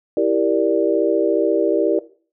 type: chord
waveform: sine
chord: E half-diminished seventh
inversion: none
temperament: equal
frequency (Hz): 329.6 / 392 / 466.2 / 587.3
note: E4 / G4 / Bb4 / D5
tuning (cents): 0 / 0 / 0 / 0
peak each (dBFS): -20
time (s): 0.17-1.99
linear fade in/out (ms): 2
effects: noise-tail reverb RT60 0.4 s tail -17 dB re dry